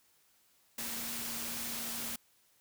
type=tone in noise; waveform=sine; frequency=233.1 Hz; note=A#3; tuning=in tune; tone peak=-48 dBFS; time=0.78-2.16 s; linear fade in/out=5 ms; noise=white; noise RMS=-39 dBFS; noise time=0.78-2.16 s; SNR=-12 dB; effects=white hiss -69 dBFS RMS until 2.6 s